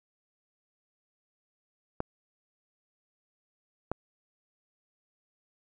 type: clicks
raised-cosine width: 1 ms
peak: -16 dBFS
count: 2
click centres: 2.004 / 3.916 s
effects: none